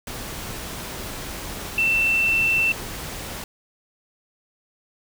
sine tone in noise, 2679 Hz, E7, 27 cents sharp, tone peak -17 dBFS, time 1.78-2.72 s, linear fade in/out 2 ms, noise pink, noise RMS -33 dBFS, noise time 0.07-3.44 s, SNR +13 dB, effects none

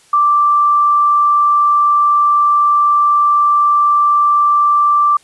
sine tone, 1174 Hz, D6, 1 cent flat, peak -8 dBFS, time 0.13-5.17 s, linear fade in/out 5 ms, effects white hiss -49 dBFS RMS until 5.23 s + resampled to 24000 Hz

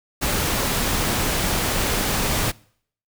pink noise, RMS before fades -22 dBFS, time 0.21-2.52 s, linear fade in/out 20 ms, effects noise-tail reverb RT60 0.6 s tail -24 dB re dry

